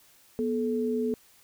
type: tone pair together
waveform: sine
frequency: 242.8 / 433.1 Hz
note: B3 / A4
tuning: -29 / -27 cents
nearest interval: minor seventh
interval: 1002 cents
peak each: -28 dBFS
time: 0.39-1.14 s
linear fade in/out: 0 ms
effects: white hiss -59 dBFS RMS until 1.43 s